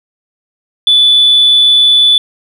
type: tone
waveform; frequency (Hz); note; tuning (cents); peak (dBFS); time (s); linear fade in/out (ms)
sine; 3474; A7; -23; -3; 0.87-2.18; 2
effects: tanh soft clip ceiling 0 dBFS